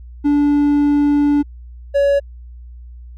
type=tone pair in turn; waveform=triangle; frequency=290 / 562.8 Hz; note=D4 / C#5; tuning=-22 / +26 cents; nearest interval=major seventh; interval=1148 cents; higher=second; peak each=-9 dBFS; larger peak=neither; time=0.24-1.43 / 1.94-2.2 s; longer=first; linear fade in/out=20 ms; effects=added 60 Hz sine -33 dBFS peak until 3.17 s